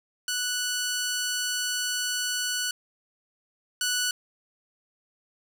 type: tone pair in turn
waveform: 10% pulse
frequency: 1480 / 1480 Hz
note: F#6 / F#6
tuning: 0 / 0 cents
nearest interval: unison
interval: 0 cents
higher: neither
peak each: -18 / -16 dBFS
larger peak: second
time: 0.28-2.71 / 3.81-4.11 s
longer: first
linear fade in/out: 2 ms
effects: none